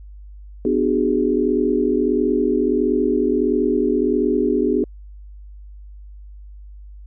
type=chord; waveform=sine; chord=G# half-diminished seventh; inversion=first; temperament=just; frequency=249.2 / 299 / 373.8 / 415.3 Hz; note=B3 / D4 / F#4 / G#4; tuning=+16 / +31 / +18 / 0 cents; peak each=-21 dBFS; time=0.65-4.84 s; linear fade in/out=2 ms; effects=added 50 Hz sine -36 dBFS peak until 7.06 s